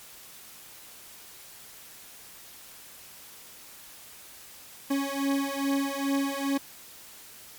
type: beating tone pair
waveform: 40% pulse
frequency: 275.4 / 277.8 Hz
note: C#4 / C#4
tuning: -11 / +4 cents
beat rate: 2.4 Hz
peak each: -28 dBFS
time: 4.9-6.58 s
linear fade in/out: 10 ms
effects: white hiss -48 dBFS RMS until 7.58 s + MP3 96 kbps